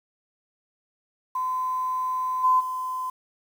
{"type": "tone with level steps", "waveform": "sine", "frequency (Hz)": 1022, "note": "C6", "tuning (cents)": -41, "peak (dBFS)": [-24, -16, -27], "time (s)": [1.35, 3.1], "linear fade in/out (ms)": 5, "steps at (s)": [2.43, 2.59], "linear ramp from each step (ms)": 20, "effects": ["8-bit"]}